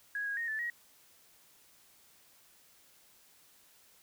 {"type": "tone with pitch steps", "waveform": "sine", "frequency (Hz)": [1659, 1642, 1858, 1751, 1897], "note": ["G#6", "G#6", "A#6", "A6", "A#6"], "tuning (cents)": [-2, -20, -6, -9, 30], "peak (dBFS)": -33, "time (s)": [0.15, 0.7], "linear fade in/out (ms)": 2, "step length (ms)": 110, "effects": ["white hiss -63 dBFS RMS until 4.02 s"]}